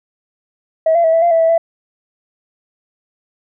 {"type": "tone with pitch steps", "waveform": "sine", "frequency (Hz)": [643, 681, 648, 659, 689, 658, 654, 665], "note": ["E5", "F5", "E5", "E5", "F5", "E5", "E5", "E5"], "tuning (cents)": [-43, -44, -30, -1, -24, -3, -14, 15], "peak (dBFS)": -8, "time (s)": [0.86, 1.58], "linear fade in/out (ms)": 5, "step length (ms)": 90, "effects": ["tanh soft clip ceiling -5 dBFS"]}